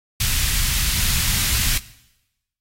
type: band-stop noise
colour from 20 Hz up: pink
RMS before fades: -20 dBFS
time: 0.2-1.78 s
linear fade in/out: 5 ms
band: 110 to 2200 Hz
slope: 12 dB/octave
effects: noise-tail reverb RT60 0.9 s tail -18 dB re dry + AAC 48 kbps